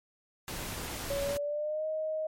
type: noise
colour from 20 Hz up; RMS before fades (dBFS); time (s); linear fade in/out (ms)
pink; -38; 0.48-1.37; 0
type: tone with pitch glide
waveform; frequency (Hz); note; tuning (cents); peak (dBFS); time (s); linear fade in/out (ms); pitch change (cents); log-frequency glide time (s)
sine; 561 to 626.1; C#5 to D#5; +21 to +11; -30; 1.1-2.27; 5; +190; 1.24-1.86
effects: MP3 64 kbps